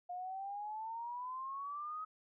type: exponential sweep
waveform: sine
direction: up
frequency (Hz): 708 to 1273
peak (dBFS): -40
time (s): 0.09-2.05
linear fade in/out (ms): 10
effects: none